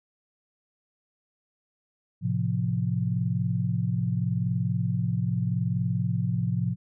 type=chord; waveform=sine; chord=F major; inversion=first; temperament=equal; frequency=110 / 130.81 / 174.61 Hz; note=A2 / C3 / F3; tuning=0 / 0 / 0 cents; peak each=-28 dBFS; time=2.21-6.76 s; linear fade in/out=50 ms; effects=none